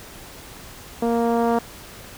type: tone with low-pass filter sweep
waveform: 10% pulse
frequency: 233.1 Hz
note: A#3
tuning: in tune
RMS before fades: -20 dBFS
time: 1.02-1.59 s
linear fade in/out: 5 ms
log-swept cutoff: 530 to 840 Hz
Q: 0.9
effects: pink hiss -41 dBFS RMS until 2.17 s